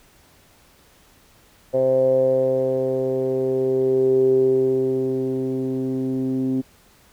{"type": "tone with low-pass filter sweep", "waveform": "10% pulse", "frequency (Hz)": 130.9, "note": "C3", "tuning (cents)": 1, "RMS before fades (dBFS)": -20, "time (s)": [1.73, 6.62], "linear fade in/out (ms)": 20, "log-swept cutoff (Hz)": [550, 290], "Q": 9.4, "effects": ["pink hiss -54 dBFS RMS until 7.12 s"]}